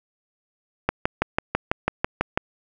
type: click train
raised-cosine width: 0.5 ms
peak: -4 dBFS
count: 10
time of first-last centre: 0.89-2.375 s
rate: 6.06 Hz
effects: none